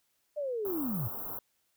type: linear sweep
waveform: sine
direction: down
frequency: 610 to 92.5 Hz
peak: -31 dBFS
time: 0.36-1.09 s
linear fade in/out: 20 ms
type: band-stop noise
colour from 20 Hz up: white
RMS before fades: -39 dBFS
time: 0.65-1.39 s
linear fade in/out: 2 ms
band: 1300 to 13000 Hz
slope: 48 dB/octave
effects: white hiss -75 dBFS RMS until 1.76 s